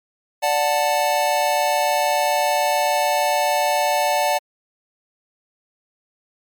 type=chord; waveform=square; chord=D major; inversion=none; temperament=just; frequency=587.3 / 734.2 / 881 Hz; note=D5 / F#5 / A5; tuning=0 / -14 / +2 cents; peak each=-22 dBFS; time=0.42-4.39 s; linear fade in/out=20 ms; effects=MP3 96 kbps